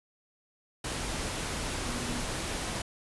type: tone in noise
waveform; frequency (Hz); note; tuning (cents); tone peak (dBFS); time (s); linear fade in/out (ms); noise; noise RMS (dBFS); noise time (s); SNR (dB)
sine; 241.6; B3; -38; -38; 1.86-2.22; 5; pink; -34; 0.84-2.82; -7
effects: resampled to 24000 Hz